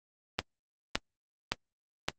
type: click train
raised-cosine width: 0.2 ms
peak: -9 dBFS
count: 4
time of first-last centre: 0.39-2.085 s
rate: 1.77 Hz
effects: Opus 24 kbps